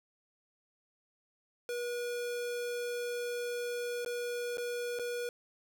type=tone with dropouts; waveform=square; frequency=482.7 Hz; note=B4; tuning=40 cents flat; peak=-35 dBFS; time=1.69-5.29 s; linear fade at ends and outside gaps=1 ms; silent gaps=4.048-4.061 / 4.572-4.581 / 4.989-4.995 s; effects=12-bit